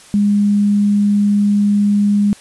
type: tone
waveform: sine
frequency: 204.6 Hz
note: G#3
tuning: 26 cents flat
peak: -10 dBFS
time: 0.14-2.33 s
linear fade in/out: 0 ms
effects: white hiss -42 dBFS RMS until 2.4 s + resampled to 24000 Hz